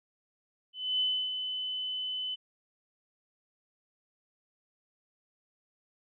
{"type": "tone with ADSR envelope", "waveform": "sine", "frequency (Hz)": 3020, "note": "F#7", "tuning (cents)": 35, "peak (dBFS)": -25, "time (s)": [0.73, 2.36], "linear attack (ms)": 270, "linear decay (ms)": 300, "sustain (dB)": -7, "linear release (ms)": 23, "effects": []}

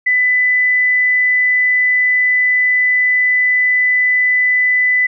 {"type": "tone", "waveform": "sine", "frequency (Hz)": 1998, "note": "B6", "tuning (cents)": 20, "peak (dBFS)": -10, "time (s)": [0.06, 5.07], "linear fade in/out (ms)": 10, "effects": []}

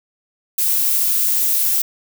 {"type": "noise", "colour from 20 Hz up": "violet", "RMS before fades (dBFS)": -17, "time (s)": [0.58, 1.82], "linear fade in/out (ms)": 5, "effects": []}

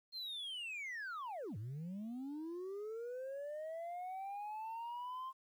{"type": "linear two-way sweep", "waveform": "sine", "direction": "down then up", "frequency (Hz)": [4252, 98, 1059], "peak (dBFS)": -39, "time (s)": [0.12, 5.33], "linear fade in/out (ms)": 50, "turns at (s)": 1.57, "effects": ["tanh soft clip ceiling -41 dBFS", "12-bit"]}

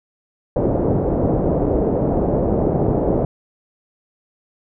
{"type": "low-pass noise", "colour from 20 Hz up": "white", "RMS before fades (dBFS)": -18, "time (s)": [0.56, 3.25], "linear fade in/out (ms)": 2, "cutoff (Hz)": 570, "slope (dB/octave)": 24, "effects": []}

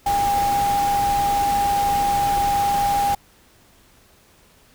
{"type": "tone in noise", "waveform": "sine", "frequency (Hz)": 807, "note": "G#5", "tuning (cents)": -50, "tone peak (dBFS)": -17, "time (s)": [0.06, 3.15], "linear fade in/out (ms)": 5, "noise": "pink", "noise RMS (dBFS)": -29, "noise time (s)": [0.06, 3.15], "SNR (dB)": 9, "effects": ["pink hiss -54 dBFS RMS until 4.74 s"]}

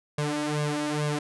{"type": "tone with flanger", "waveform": "sawtooth", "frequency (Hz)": 148.9, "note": "D3", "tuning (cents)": 24, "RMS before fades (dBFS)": -28, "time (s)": [0.18, 1.19], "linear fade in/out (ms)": 5, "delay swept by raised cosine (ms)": [1.8, 3.6], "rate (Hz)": 2.3, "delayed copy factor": 0.85, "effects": ["resampled to 24000 Hz"]}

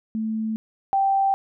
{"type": "tone pair in turn", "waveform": "sine", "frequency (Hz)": [220, 781.9], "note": ["A3", "G5"], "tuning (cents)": [0, -5], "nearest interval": "octave + minor seventh", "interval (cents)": 2195, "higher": "second", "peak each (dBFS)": [-23, -17], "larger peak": "second", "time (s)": [[0.15, 0.56], [0.93, 1.34]], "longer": "neither", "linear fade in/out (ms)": 0, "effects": []}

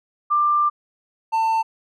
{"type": "tone pair in turn", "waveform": ["sine", "triangle"], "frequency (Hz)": [1187, 894.9], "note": ["D6", "A5"], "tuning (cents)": [18, 29], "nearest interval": "perfect fourth", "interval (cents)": 489, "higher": "first", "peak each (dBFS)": -15, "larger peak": "neither", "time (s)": [[0.3, 0.7], [1.32, 1.63]], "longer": "first", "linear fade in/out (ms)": 20, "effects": []}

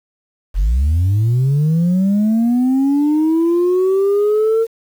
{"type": "linear sweep", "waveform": "sine", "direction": "up", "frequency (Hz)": [41, 458.1], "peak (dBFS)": -9, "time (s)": [0.54, 4.67], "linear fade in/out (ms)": 50, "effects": ["tanh soft clip ceiling -10 dBFS", "7-bit"]}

